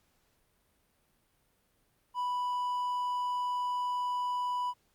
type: tone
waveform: triangle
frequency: 987.8 Hz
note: B5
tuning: in tune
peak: -28 dBFS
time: 2.14-4.74 s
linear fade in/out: 50 ms
effects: pink hiss -72 dBFS RMS until 4.94 s + Opus 48 kbps